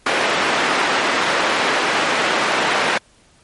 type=band-pass noise; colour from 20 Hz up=white; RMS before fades=-18 dBFS; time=0.06-2.98 s; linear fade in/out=5 ms; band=270 to 2000 Hz; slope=12 dB/octave; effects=pink hiss -53 dBFS RMS until 3.43 s + MP3 48 kbps